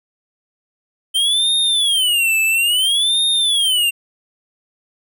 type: tone with vibrato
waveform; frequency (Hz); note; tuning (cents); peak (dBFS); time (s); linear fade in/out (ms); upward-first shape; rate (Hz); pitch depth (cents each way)
square; 3111; G7; -14; -14; 1.14-3.91; 20; sine; 0.59; 290
effects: none